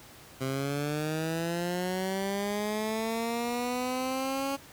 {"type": "linear sweep", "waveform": "15% pulse", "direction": "up", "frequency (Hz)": [130.81, 277.2], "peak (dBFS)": -23, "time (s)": [0.4, 4.57], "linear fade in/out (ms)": 20, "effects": ["pink hiss -51 dBFS RMS until 4.72 s", "high-pass 60 Hz 12 dB/octave"]}